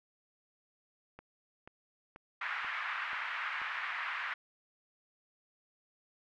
click train, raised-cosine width 0.5 ms, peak -34 dBFS, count 6, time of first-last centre 1.19-3.617 s, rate 2.06 Hz
white band-pass noise, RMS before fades -38 dBFS, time 2.41-4.34 s, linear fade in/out 5 ms, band 1100 to 2100 Hz, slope 24 dB/octave
effects none

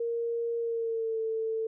sine tone with pitch glide, 466.2 to 445.4 Hz, A#4 to A4, 0 to +21 cents, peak -28 dBFS, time 0-1.67 s, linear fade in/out 5 ms, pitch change -79 cents, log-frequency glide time 0.58-1.19 s, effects none

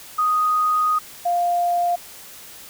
sine tone pair in turn, 1244.5 / 700 Hz, D#6 / F5, 0 / +4 cents, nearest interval minor seventh, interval 996 cents, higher first, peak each -16 / -17 dBFS, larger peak first, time 0.18-0.99 / 1.25-1.96 s, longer first, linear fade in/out 10 ms, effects white hiss -41 dBFS RMS until 2.69 s

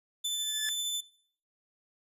sawtooth tone with tremolo, 3520 Hz, A7, in tune, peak -26 dBFS, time 0.24-1.01 s, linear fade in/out 10 ms, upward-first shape triangle, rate 13 Hz, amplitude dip 25%
sawtooth tone with exponential growth, 1732 Hz, A6, 28 cents flat, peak -27 dBFS, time 0.28-0.69 s, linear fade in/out 0 ms, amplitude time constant 88 ms
effects noise-tail reverb RT60 0.6 s tail -21 dB re dry + resampled to 32000 Hz

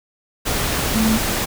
sine tone in noise, 219.9 Hz, A3, 1 cent flat, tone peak -15 dBFS, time 0.94-1.18 s, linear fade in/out 20 ms, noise pink, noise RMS -21 dBFS, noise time 0.45-1.46 s, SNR +3 dB, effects none

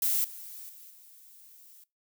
violet noise with level steps, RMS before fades -27 / -44 / -50 / -54 dBFS, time 0.02-1.84 s, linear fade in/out 5 ms, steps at 0.24 / 0.69 / 0.9 s, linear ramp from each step 5 ms, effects noise-tail reverb RT60 0.2 s tail -20 dB re dry

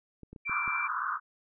clicks, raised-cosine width 3 ms, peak -33 dBFS, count 5, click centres 0.233 / 0.33 / 0.362 / 0.496 / 0.678 s
sine tone, 2349 Hz, D7, in tune, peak -31 dBFS, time 0.45-0.88 s, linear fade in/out 20 ms
white band-pass noise, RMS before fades -33 dBFS, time 0.47-1.2 s, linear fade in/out 50 ms, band 1000 to 1500 Hz, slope 96 dB/octave
effects none

